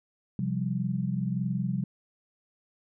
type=chord; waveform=sine; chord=C suspended fourth; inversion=none; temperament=equal; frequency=130.81 / 174.61 / 196 Hz; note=C3 / F3 / G3; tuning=0 / 0 / 0 cents; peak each=-31 dBFS; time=0.39-1.84 s; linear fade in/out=2 ms; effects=none